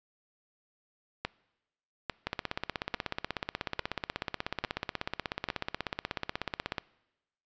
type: two click trains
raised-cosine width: 0.3 ms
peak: -15 / -15 dBFS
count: 75 / 6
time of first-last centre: 2.27-6.782 / 1.25-5.487 s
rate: 16.4 / 1.18 Hz
effects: noise-tail reverb RT60 1.0 s tail -23 dB re dry + resampled to 16000 Hz